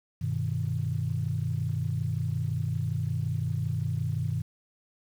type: chord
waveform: sine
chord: G augmented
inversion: none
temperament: equal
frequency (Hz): 98 / 123.47 / 155.56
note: G2 / B2 / D#3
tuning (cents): 0 / 0 / 0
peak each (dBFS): -31 / -30 / -31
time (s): 0.21-4.42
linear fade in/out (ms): 10
effects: tanh soft clip ceiling -17 dBFS + 9-bit